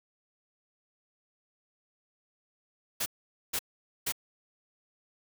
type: noise bursts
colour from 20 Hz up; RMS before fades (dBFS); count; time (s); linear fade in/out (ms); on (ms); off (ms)
white; -31; 3; 3-4.123; 10; 61; 470
effects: none